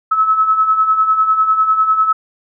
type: beating tone pair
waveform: sine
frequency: 1288 / 1298 Hz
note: E6 / E6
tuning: -41 / -27 cents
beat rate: 10 Hz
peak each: -18 / -11 dBFS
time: 0.11-2.13 s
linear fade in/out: 10 ms
effects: none